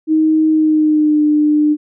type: tone with pitch glide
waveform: sine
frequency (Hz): 313.8 to 300.1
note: D#4 to D4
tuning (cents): +15 to +38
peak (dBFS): -9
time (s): 0.07-1.77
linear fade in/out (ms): 50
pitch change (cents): -77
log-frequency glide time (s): 0.5-1.23
effects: none